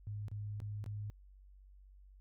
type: tone with dropouts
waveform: sine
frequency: 104 Hz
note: G#2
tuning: 3 cents sharp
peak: -39 dBFS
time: 0.07-1.1 s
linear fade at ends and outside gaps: 0 ms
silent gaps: 0.283-0.315 / 0.602-0.618 / 0.841-0.862 s
effects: added 48 Hz sine -56 dBFS peak until 2.2 s